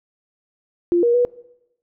sine tone with pitch steps, 347.3 / 474.3 / 487.6 Hz, F4 / A#4 / B4, -10 / +30 / -22 cents, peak -13 dBFS, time 0.92-1.25 s, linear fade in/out 0 ms, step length 110 ms, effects noise-tail reverb RT60 0.9 s tail -22 dB re dry

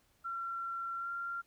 sine tone with pitch glide, 1363 to 1382.8 Hz, F6 to F6, -43 to -18 cents, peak -36 dBFS, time 0.24-1.42 s, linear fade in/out 20 ms, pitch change +25 cents, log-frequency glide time 0.97-1.09 s, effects pink hiss -71 dBFS RMS until 1.46 s

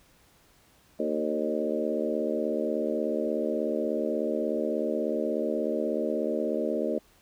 harmonic tone with a mistuned harmonic, 76.5 Hz, D#2, 29 cents flat, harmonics 3 / 4 / 5 / 6 / 7 / 8, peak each -33 / -33 / -33 / -33 / -33 / -33 dBFS, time 0.99-6.99 s, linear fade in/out 10 ms, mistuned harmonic 7, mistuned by +22 cents, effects pink hiss -61 dBFS RMS until 7.21 s

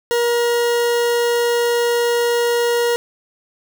40% pulse tone, 475.1 Hz, A#4, 33 cents sharp, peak -14 dBFS, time 0.11-2.96 s, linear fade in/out 0 ms, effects none

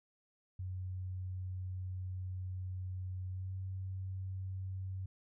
sine tone with pitch glide, 92.5 to 94.5 Hz, F#2 to F#2, 0 to +37 cents, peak -38 dBFS, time 0.59-5.06 s, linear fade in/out 5 ms, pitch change +37 cents, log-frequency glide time 3.29-3.54 s, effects none

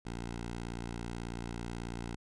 10% pulse tone, 58.27 Hz, A#1, in tune, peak -30 dBFS, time 0.05-2.16 s, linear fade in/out 10 ms, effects resampled to 22050 Hz

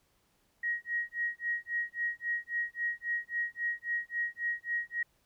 sine tone with tremolo, 1890 Hz, A#6, 23 cents sharp, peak -28 dBFS, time 0.63-5.03 s, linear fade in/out 5 ms, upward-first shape sine, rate 3.7 Hz, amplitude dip 100%, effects pink hiss -72 dBFS RMS until 5.25 s

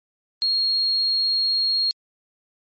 sine tone, 4271 Hz, C8, 35 cents sharp, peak -18 dBFS, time 0.42-1.91 s, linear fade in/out 0 ms, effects MP3 32 kbps

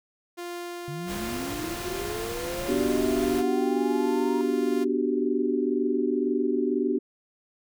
sawtooth tone with tremolo, 349.2 Hz, F4, in tune, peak -29 dBFS, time 0.37-4.85 s, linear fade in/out 20 ms, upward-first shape triangle, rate 1.4 Hz, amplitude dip 25%
sine linear sweep, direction up, 138.8 to 948 Hz, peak -33 dBFS, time 0.88-4.41 s, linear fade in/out 0 ms
pink noise, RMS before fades -36 dBFS, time 1.06-3.44 s, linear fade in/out 50 ms
sine chord, G major seventh, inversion first, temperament equal, 246.9 / 293.7 / 370 / 392 Hz, B3 / D4 / F#4 / G4, 0 / 0 / 0 / 0 cents, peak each -28 dBFS, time 2.68-6.99 s, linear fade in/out 10 ms
effects none

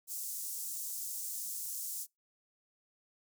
pink high-pass noise, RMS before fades -40 dBFS, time 0.07-2.07 s, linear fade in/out 50 ms, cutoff 6800 Hz, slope 24 dB/octave, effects noise-tail reverb RT60 0.2 s tail -26 dB re dry

